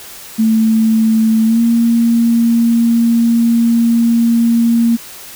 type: tone with pitch glide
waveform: sine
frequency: 221.8 to 232.3 Hz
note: A3 to A#3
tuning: +14 to -6 cents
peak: -8 dBFS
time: 0.38-4.97 s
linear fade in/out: 20 ms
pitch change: +80 cents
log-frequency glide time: 1.46-1.6 s
effects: white hiss -33 dBFS RMS until 5.35 s